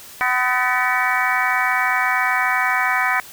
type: harmonic tone with a mistuned harmonic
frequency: 251.8 Hz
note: B3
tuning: 34 cents sharp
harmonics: 3 / 4 / 5 / 6 / 7 / 8 / 9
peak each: -24 / -24 / -24 / -24 / -24 / -24 / -24 dBFS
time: 0.21-3.2 s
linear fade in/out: 0 ms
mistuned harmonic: 8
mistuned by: -59 cents
effects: white hiss -40 dBFS RMS until 3.32 s